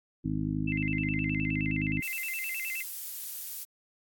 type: harmonic tone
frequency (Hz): 51.91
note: G#1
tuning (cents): 0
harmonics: 1 / 2 / 3 / 4 / 5 / 6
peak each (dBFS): -39 / -37 / -33 / -39 / -33 / -36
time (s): 0.24-2.01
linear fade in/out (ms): 10
type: tone with vibrato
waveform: sine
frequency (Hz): 2349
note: D7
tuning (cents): 0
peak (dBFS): -33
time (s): 0.67-2.83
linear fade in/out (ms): 10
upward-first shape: square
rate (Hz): 9.6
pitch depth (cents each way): 210
type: noise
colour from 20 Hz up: violet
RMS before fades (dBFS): -37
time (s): 2.02-3.65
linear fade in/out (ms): 20
effects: AAC 64 kbps